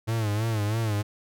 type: tone with vibrato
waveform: 45% pulse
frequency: 108.6 Hz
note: A2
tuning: 22 cents flat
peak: -24 dBFS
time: 0.07-1.03 s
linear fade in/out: 20 ms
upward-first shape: sine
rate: 3.1 Hz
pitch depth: 97 cents each way
effects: none